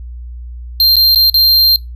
square tone with dropouts, 4175 Hz, C8, 5 cents flat, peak -7 dBFS, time 0.8-1.76 s, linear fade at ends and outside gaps 1 ms, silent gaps 0.957-0.966 / 1.148-1.158 / 1.299-1.342 s, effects noise-tail reverb RT60 0.2 s tail -22 dB re dry + added 60 Hz sine -25 dBFS peak until 1.95 s

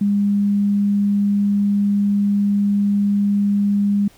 sine tone, 202.6 Hz, G#3, 43 cents flat, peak -14 dBFS, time 0.01-4.08 s, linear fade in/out 5 ms, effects pink hiss -51 dBFS RMS until 4.17 s

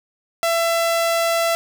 sawtooth tone, 670 Hz, E5, 28 cents sharp, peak -13 dBFS, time 0.43-1.55 s, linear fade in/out 0 ms, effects none

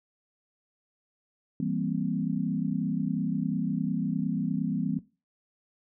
sine chord, C dominant seventh, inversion first, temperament equal, 164.81 / 196 / 233.1 / 261.6 Hz, E3 / G3 / Bb3 / C4, 0 / 0 / 0 / 0 cents, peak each -32 dBFS, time 1.6-4.99 s, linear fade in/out 2 ms, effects noise-tail reverb RT60 0.3 s tail -17 dB re dry

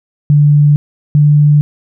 sine tone pair in turn, 146.8 / 147.74 Hz, D3 / D3, 0 / +11 cents, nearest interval unison, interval 11 cents, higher second, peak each -4 dBFS, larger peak neither, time 0.3-0.76 / 1.15-1.61 s, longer neither, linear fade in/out 0 ms, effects none

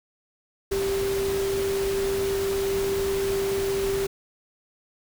sine tone in noise, 392 Hz, G4, in tune, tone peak -23 dBFS, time 0.71-4.07 s, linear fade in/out 10 ms, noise pink, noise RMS -33 dBFS, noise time 0.71-4.07 s, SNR +7 dB, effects none

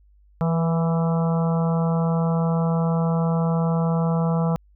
harmonic tone with a mistuned harmonic, 165.7 Hz, E3, 9 cents sharp, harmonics 1 / 3 / 4 / 5 / 6 / 7 / 8, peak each -19 / -29 / -31 / -33 / -35 / -36 / -37 dBFS, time 0.41-4.56 s, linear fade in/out 0 ms, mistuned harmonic 3, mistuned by -23 cents, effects added 50 Hz sine -52 dBFS peak until 4.75 s

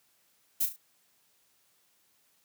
violet noise with echo, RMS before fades -27 dBFS, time 0.6-0.66 s, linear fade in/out 10 ms, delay 35 ms, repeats 3, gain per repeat -8 dB, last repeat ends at 0.765 s, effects white hiss -69 dBFS RMS until 2.44 s + high-pass 80 Hz 12 dB/octave

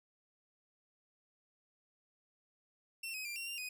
sawtooth tone with pitch steps, 2707 / 2531 / 2377 / 2745 / 2783 / 2497 Hz, E7 / D#7 / D7 / F7 / F7 / D#7, +45 / +29 / +20 / -31 / -7 / +6 cents, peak -37 dBFS, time 3.03-3.69 s, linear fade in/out 5 ms, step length 110 ms, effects none

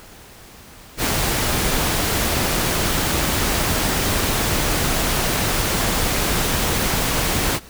pink noise, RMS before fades -20 dBFS, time 0.97-7.6 s, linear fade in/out 50 ms, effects pink hiss -43 dBFS RMS until 7.69 s

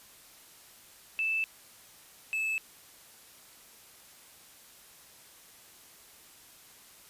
sine / triangle tone pair in turn, 2637 / 2614 Hz, E7 / E7, 0 / -15 cents, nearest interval unison, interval 15 cents, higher first, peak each -27 dBFS, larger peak neither, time 1.19-1.44 / 2.33-2.58 s, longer neither, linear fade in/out 0 ms, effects white hiss -55 dBFS RMS until 7.09 s + resampled to 32000 Hz

